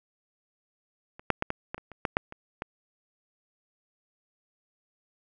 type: clicks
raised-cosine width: 0.5 ms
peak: -29 / -6 / -11 / -14 / -18 / -27 / -29 / -11 / -7 / -26 / -17 dBFS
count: 11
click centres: 1.195 / 1.303 / 1.424 / 1.504 / 1.745 / 1.78 / 1.917 / 2.052 / 2.169 / 2.324 / 2.621 s
effects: none